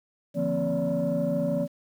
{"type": "tone cluster", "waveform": "sine", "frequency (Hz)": [147.5, 171.9, 232.3, 265.5, 575], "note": ["D3", "F3", "A#3", "C4", "D5"], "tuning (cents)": [8, -27, -6, 25, -37], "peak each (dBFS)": [-35, -28, -30, -30, -26], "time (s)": [0.34, 1.68], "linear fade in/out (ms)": 50, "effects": ["tanh soft clip ceiling -18 dBFS", "9-bit"]}